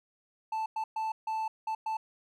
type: tone bursts at uneven times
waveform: triangle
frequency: 880 Hz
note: A5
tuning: in tune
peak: -28 dBFS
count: 6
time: 0.52-0.66 / 0.76-0.84 / 0.96-1.12 / 1.27-1.48 / 1.67-1.75 / 1.86-1.97 s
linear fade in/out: 5 ms
effects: none